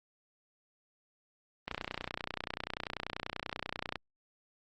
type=click train; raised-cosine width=0.3 ms; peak=-19 dBFS; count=70; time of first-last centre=1.68-3.957 s; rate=30.3 Hz; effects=Opus 24 kbps